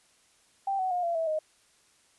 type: tone with pitch steps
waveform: sine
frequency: 784 / 748.6 / 714.8 / 682.5 / 651.7 / 622.3 Hz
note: G5 / F#5 / F5 / F5 / E5 / D#5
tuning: 0 / +20 / +40 / -40 / -20 / 0 cents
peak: -26 dBFS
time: 0.67-1.39 s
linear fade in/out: 5 ms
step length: 120 ms
effects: white hiss -64 dBFS RMS until 2.18 s + resampled to 24000 Hz